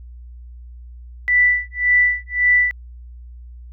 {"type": "tone with tremolo", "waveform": "sine", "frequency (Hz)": 1975.5, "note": "B6", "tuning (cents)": 0, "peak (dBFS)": -10, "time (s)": [1.28, 2.71], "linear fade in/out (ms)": 0, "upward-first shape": "sine", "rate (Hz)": 1.8, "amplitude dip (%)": 100, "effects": ["added 60 Hz sine -35 dBFS peak until 3.72 s"]}